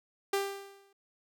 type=tone with exponential decay; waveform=sawtooth; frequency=395.8 Hz; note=G4; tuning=17 cents sharp; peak=-22 dBFS; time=0.33-0.93 s; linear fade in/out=5 ms; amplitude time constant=130 ms; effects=none